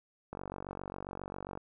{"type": "click train", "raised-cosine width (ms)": 1, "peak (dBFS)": -26, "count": 60, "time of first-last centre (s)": [0.33, 1.575], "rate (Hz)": 47.4, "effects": []}